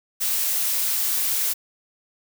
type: noise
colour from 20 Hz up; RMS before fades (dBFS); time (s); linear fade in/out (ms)
blue; -23; 0.2-1.54; 20
effects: none